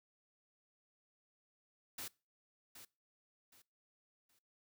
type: noise with echo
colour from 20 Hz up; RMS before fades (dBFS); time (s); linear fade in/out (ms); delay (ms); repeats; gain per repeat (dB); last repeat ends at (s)
white; -45; 1.98-2.08; 5; 770; 3; -10; 4.39
effects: noise-tail reverb RT60 0.3 s tail -23 dB re dry